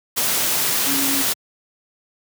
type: tone in noise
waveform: sine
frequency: 275.6 Hz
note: C#4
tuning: 10 cents flat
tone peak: -24 dBFS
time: 0.86-1.23 s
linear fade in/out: 20 ms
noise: white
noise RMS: -20 dBFS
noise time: 0.16-1.34 s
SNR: -7 dB
effects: high-pass 100 Hz 12 dB/octave